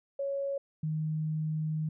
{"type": "tone pair in turn", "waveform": "sine", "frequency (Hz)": [555, 155.74], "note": ["C#5", "D#3"], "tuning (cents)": [2, 2], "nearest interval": "octave + minor seventh", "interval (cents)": 2200, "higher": "first", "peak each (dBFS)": [-30, -29], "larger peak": "second", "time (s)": [[0.19, 0.58], [0.83, 1.89]], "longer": "second", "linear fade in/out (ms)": 5, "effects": []}